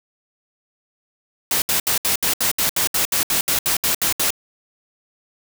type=noise bursts; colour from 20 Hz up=white; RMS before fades=-19 dBFS; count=16; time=1.51-4.305 s; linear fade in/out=2 ms; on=110 ms; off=69 ms; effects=none